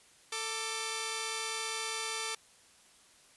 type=tone pair together; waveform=5% pulse; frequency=444.9 / 1174.7 Hz; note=A4 / D6; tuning=+19 / 0 cents; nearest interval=octave + perfect fourth; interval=1681 cents; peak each=-25 dBFS; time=0.32-2.35 s; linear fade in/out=5 ms; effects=white hiss -61 dBFS RMS until 3.36 s + resampled to 24000 Hz